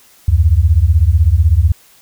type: beating tone pair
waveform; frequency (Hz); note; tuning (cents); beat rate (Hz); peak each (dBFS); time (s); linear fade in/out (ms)
sine; 72.9 / 88.9; D2 / F2; -12 / +31; 16; -10; 0.28-1.72; 5
effects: white hiss -47 dBFS RMS until 2.01 s